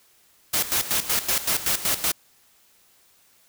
white noise with tremolo, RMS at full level -22 dBFS, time 0.53-2.12 s, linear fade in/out 10 ms, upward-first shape square, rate 5.3 Hz, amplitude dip 75%, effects white hiss -59 dBFS RMS until 3.48 s

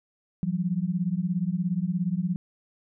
sine beating tone pair, 170 / 187 Hz, F3 / F#3, -46 / +19 cents, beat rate 17 Hz, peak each -27 dBFS, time 0.43-2.36 s, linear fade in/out 0 ms, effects none

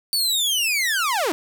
sawtooth linear sweep, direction down, 4571 to 280 Hz, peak -16 dBFS, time 0.13-1.32 s, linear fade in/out 0 ms, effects none

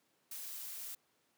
blue noise, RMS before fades -45 dBFS, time 0.31-0.95 s, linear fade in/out 5 ms, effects pink hiss -75 dBFS RMS until 1.37 s + high-pass 200 Hz 12 dB/octave

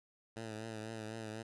10% pulse tone with vibrato, 110.5 Hz, A2, 8 cents sharp, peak -34 dBFS, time 0.36-1.43 s, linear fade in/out 10 ms, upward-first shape triangle, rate 4 Hz, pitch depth 56 cents each way, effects resampled to 24000 Hz

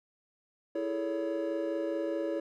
triangle chord, A major seventh, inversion second, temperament equal with one note detuned, 329.6 / 415.3 / 440 / 563.4 Hz, E4 / G#4 / A4 / C#5, 0 / 0 / 0 / +28 cents, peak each -32 / -38 / -38 / -32 dBFS, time 0.75-2.4 s, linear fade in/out 5 ms, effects none

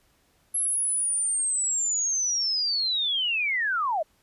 sine linear sweep, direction down, 11175 to 586 Hz, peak -23 dBFS, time 0.54-4.03 s, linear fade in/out 10 ms, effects pink hiss -65 dBFS RMS until 4.22 s + resampled to 32000 Hz

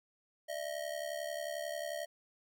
square ring-modulated tone, 630 Hz, D#5, 21 cents sharp, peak -35 dBFS, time 0.48-2.06 s, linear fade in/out 20 ms, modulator 35.6 Hz, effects none

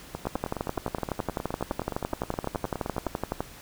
two click trains, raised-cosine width 1 ms, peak -13 / -17 dBFS, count 38 / 29, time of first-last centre 0.27-3.406 / 0.15-3.07 s, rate 11.8 / 9.59 Hz, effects pink hiss -47 dBFS RMS until 3.61 s

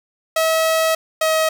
sawtooth tone pair in turn, 644 / 635.9 Hz, E5 / D#5, -41 / +38 cents, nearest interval unison, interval 21 cents, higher first, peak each -11 dBFS, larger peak neither, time 0.36-0.95 / 1.21-1.49 s, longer first, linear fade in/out 5 ms, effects none

